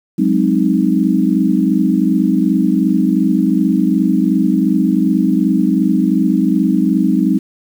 sine chord, Ab dominant seventh, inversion third, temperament equal, 185 / 207.7 / 261.6 / 311.1 Hz, Gb3 / Ab3 / C4 / Eb4, 0 / 0 / 0 / 0 cents, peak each -16 dBFS, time 0.18-7.39 s, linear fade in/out 10 ms, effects 7-bit

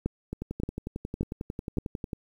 two click trains, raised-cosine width 3 ms, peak -14 / -20 dBFS, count 4 / 21, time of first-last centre 0.06-1.784 / 0.33-2.132 s, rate 1.74 / 11.1 Hz, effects 9-bit

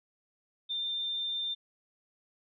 sine tone, 3593 Hz, A7, 36 cents sharp, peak -31 dBFS, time 0.69-1.55 s, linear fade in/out 20 ms, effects none

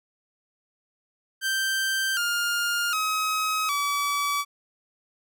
sawtooth tone with pitch steps, 1565 / 1410.5 / 1271.2 / 1145.6 Hz, G6 / F6 / D#6 / D6, -3 / +17 / +37 / -43 cents, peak -20 dBFS, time 1.41-4.45 s, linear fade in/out 50 ms, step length 760 ms, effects none

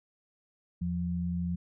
sine tone pair together, 82.5 / 174.81 Hz, E2 / F3, +2 / +2 cents, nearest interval octave + minor second, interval 1300 cents, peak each -35 / -30 dBFS, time 0.81-1.56 s, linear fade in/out 10 ms, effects none

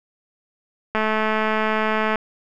click train, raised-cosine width 0.5 ms, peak -7 dBFS, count 263, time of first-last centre 0.95-2.157 s, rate 217 Hz, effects none

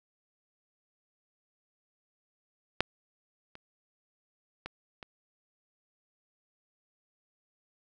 clicks, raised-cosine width 0.3 ms, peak -8 / -30 / -22 / -27 dBFS, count 4, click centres 2.806 / 3.554 / 4.66 / 5.028 s, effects none

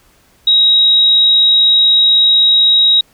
sine tone, 3811 Hz, A#7, 38 cents sharp, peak -6 dBFS, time 0.47-3.01 s, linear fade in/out 5 ms, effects pink hiss -51 dBFS RMS until 3.13 s

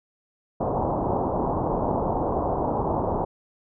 white low-pass noise, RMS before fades -25 dBFS, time 0.6-3.25 s, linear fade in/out 10 ms, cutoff 960 Hz, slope 48 dB/octave, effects none

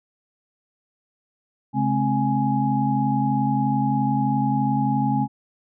sine tone cluster, 136.4 / 213.3 / 264.9 / 834 Hz, C#3 / G#3 / C4 / G#5, -28 / +46 / +22 / +7 cents, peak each -24 dBFS, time 1.73-5.28 s, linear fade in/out 50 ms, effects none

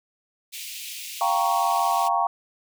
pink high-pass noise, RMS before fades -36 dBFS, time 0.52-2.09 s, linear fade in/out 20 ms, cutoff 2300 Hz, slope 48 dB/octave
sine chord, G half-diminished seventh, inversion third, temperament equal, 698.5 / 784 / 932.3 / 1108.7 Hz, F5 / G5 / Bb5 / Db6, 0 / 0 / 0 / 0 cents, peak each -25 dBFS, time 1.21-2.27 s, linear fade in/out 2 ms
effects none

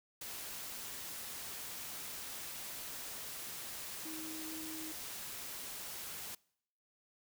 sine tone in noise, 316.8 Hz, D#4, 31 cents sharp, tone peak -45 dBFS, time 4.05-4.92 s, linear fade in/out 5 ms, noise white, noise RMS -45 dBFS, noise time 0.21-6.35 s, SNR -3 dB, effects noise-tail reverb RT60 0.7 s tail -25 dB re dry

